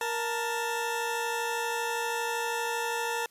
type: tone pair together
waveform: 20% pulse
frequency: 468.4 / 884.2 Hz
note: A#4 / A5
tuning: +8 / +8 cents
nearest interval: major seventh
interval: 1100 cents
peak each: -27 dBFS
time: 0.01-3.26 s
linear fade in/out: 2 ms
effects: white hiss -63 dBFS RMS until 3.3 s + resampled to 32000 Hz